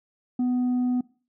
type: tone with tanh clipping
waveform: sine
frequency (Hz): 248.8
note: B3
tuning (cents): +13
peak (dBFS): -22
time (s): 0.39-1.01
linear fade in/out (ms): 5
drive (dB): 3
effects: noise-tail reverb RT60 0.4 s tail -22 dB re dry